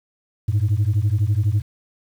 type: beating tone pair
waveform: sine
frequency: 98 / 110 Hz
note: G2 / A2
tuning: 0 / 0 cents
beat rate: 12 Hz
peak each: -17 dBFS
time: 0.48-1.62 s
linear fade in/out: 10 ms
effects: tanh soft clip ceiling -13 dBFS + 8-bit